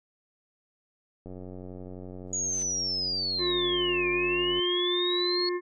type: click train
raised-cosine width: 2 ms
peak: -29 dBFS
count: 307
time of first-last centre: 1.26-4.593 s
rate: 91.8 Hz
type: noise with exponential growth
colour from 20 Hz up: white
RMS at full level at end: -44 dBFS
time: 2.27-2.63 s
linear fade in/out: 5 ms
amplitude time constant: 77 ms
type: linear two-way sweep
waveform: sine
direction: down then up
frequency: 6810 to 2348 to 4361 Hz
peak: -27 dBFS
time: 2.33-5.49 s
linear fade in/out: 2 ms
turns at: 4.09 s
type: harmonic tone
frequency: 355.3 Hz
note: F4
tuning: 30 cents sharp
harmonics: 1 / 3 / 5 / 6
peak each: -27 / -37 / -41 / -43 dBFS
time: 3.38-5.61 s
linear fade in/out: 50 ms
effects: resampled to 22050 Hz